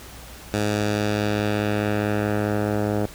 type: tone with low-pass filter sweep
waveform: 10% pulse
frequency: 104.7 Hz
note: G#2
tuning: 15 cents sharp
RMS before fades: -23 dBFS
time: 0.54-3.06 s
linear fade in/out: 0 ms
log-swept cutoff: 8900 to 910 Hz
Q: 0.94
effects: added 60 Hz sine -44 dBFS peak until 3.14 s + pink hiss -42 dBFS RMS until 3.14 s